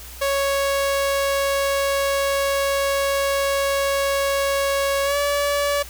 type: tone with pitch glide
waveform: sawtooth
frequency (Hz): 554.4 to 573.6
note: C#5 to D5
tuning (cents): 0 to -41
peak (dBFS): -15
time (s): 0.21-5.83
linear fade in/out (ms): 10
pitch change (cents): +59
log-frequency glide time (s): 5.04-5.17
effects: added 60 Hz sine -39 dBFS peak until 5.89 s + white hiss -40 dBFS RMS until 5.89 s